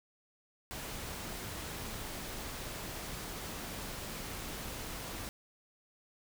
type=noise; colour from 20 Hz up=pink; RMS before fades=-42 dBFS; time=0.71-5.29 s; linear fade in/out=0 ms; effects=none